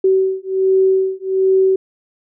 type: beating tone pair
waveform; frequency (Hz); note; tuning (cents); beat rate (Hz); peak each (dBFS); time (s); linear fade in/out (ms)
sine; 380 / 381.3; F#4 / G4; +46 / -48; 1.3; -15; 0.04-1.76; 5
effects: none